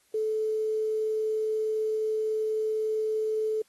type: tone with quantisation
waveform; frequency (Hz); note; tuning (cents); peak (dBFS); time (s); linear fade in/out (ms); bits
sine; 434.6; A4; -21; -25; 0.14-3.62; 5; 9
effects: white hiss -66 dBFS RMS until 3.68 s + AAC 32 kbps